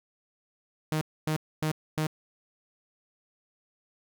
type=tone bursts; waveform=sawtooth; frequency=155.4 Hz; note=D#3; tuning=2 cents flat; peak=-22 dBFS; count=4; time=0.92-2.068 s; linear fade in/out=0 ms; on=92 ms; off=260 ms; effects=none